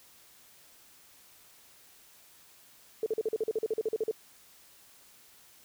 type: tone bursts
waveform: sine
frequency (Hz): 440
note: A4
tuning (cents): 0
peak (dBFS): -26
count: 15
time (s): 3.03-4.112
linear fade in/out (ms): 2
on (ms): 32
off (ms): 43
effects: white hiss -58 dBFS RMS until 5.64 s